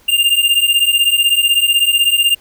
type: beating tone pair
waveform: square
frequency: 2794 / 2810 Hz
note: F7 / F7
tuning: 0 / +10 cents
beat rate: 16 Hz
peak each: -14 dBFS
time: 0.08-2.35 s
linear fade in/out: 10 ms
effects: pink hiss -49 dBFS RMS until 2.4 s